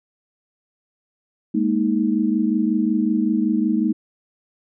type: chord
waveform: sine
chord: Ab suspended second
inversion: none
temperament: equal with one note detuned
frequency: 207.7 / 233.1 / 313.8 Hz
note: Ab3 / Bb3 / Eb4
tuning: 0 / 0 / +15 cents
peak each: -21 dBFS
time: 1.54-3.93 s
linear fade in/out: 10 ms
effects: none